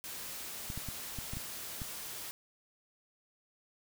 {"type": "noise", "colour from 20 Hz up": "white", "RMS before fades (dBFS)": -43, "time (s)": [0.04, 2.31], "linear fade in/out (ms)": 0}
{"type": "clicks", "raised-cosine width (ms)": 5, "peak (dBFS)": -28, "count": 7, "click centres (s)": [0.701, 0.776, 0.887, 1.187, 1.335, 1.37, 1.818]}
{"effects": []}